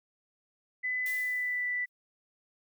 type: tone with pitch glide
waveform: sine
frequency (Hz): 2006 to 1977.2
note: B6 to B6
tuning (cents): +26 to +1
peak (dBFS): -29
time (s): 0.83-1.86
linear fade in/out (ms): 20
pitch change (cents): -25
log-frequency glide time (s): 1.13-1.65
type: noise with exponential decay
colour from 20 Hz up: blue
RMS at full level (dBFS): -41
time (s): 1.06-1.89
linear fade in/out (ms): 1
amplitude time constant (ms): 180
effects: none